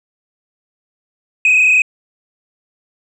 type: tone with frequency modulation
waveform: sine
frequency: 2524 Hz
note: D#7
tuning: 24 cents sharp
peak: -6 dBFS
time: 1.45-1.82 s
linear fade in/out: 2 ms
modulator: 31.4 Hz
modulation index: 2
effects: tanh soft clip ceiling -6 dBFS